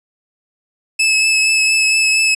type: tone with vibrato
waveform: sawtooth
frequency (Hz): 2600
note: E7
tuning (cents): -24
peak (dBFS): -8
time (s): 0.99-2.35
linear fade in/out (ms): 10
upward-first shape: triangle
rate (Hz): 4.3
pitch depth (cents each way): 20
effects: resampled to 24000 Hz